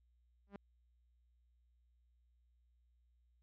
sawtooth tone with exponential growth, 200 Hz, G3, 35 cents sharp, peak -39 dBFS, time 0.47-0.56 s, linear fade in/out 2 ms, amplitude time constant 18 ms, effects added 60 Hz sine -70 dBFS peak until 3.42 s + low-pass 2000 Hz 12 dB/octave

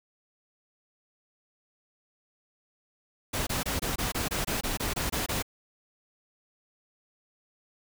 pink noise bursts, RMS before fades -30 dBFS, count 13, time 3.33-5.426 s, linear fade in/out 10 ms, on 140 ms, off 23 ms, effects none

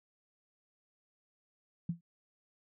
sine tone with exponential decay, 169.7 Hz, F3, 49 cents flat, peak -28 dBFS, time 1.89-2.01 s, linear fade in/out 5 ms, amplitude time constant 24 ms, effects none

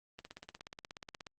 click train, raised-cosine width 0.2 ms, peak -28 dBFS, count 19, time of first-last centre 0.19-1.268 s, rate 16.7 Hz, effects Opus 24 kbps

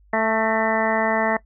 harmonic tone with a mistuned harmonic, 220.9 Hz, A3, 7 cents sharp, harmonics 1 / 2 / 3 / 4 / 5 / 6 / 7 / 8 / 9, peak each -26 / -27 / -22 / -25 / -29 / -32 / -36 / -27 / -29 dBFS, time 0.13-1.37 s, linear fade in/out 5 ms, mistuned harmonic 8, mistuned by +33 cents, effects noise-tail reverb RT60 0.1 s tail -19 dB re dry + added 50 Hz sine -51 dBFS peak until 1.45 s

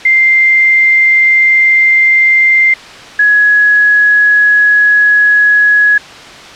sine tone pair in turn, 2093 / 1678.6 Hz, C7 / G#6, 0 / +18 cents, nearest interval major third, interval 382 cents, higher first, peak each -4 dBFS, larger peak neither, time 0.05-2.74 / 3.19-5.98 s, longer second, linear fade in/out 5 ms, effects white hiss -30 dBFS RMS until 6.55 s + low-pass 4000 Hz 12 dB/octave

